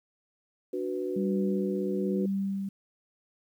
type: chord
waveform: sine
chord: B minor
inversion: first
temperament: equal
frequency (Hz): 293.7 / 370 / 493.9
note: D4 / F#4 / B4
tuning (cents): 0 / 0 / 0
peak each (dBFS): -36 / -31 / -36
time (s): 0.73-2.26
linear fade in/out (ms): 5
type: tone with tremolo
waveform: sine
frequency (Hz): 196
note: G3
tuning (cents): 0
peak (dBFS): -26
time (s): 1.16-2.69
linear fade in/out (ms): 5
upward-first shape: sine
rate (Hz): 1.1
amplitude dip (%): 45
effects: 10-bit